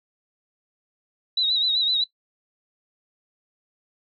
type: tone with vibrato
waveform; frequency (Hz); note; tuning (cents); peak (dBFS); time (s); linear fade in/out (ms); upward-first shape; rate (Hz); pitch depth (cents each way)
sine; 3876; B7; -33; -19; 1.37-2.04; 5; sine; 7.8; 69
effects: noise-tail reverb RT60 0.1 s tail -17 dB re dry